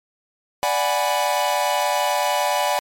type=chord; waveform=45% pulse; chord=G# half-diminished seventh; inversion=second; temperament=equal; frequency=587.3 / 740 / 830.6 / 987.8 Hz; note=D5 / F#5 / G#5 / B5; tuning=0 / 0 / 0 / 0 cents; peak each=-24 dBFS; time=0.63-2.79 s; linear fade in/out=0 ms; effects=MP3 64 kbps